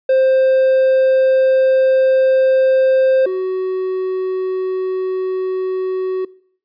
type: tone pair in turn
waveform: triangle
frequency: 525 / 373.9 Hz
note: C5 / F#4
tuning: +6 / +18 cents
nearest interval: tritone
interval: 588 cents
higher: first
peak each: -8 / -15 dBFS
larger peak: first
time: 0.09-3.26 / 3.26-6.25 s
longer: first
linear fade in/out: 5 ms
effects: noise-tail reverb RT60 0.6 s tail -22 dB re dry + resampled to 11025 Hz